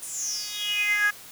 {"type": "tone with high-pass filter sweep", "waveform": "10% pulse", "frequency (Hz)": 415.3, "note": "G#4", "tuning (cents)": 0, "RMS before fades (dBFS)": -27, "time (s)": [0.02, 1.11], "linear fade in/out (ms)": 10, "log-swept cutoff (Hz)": [9100, 1500], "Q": 9, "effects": ["white hiss -45 dBFS RMS until 1.31 s"]}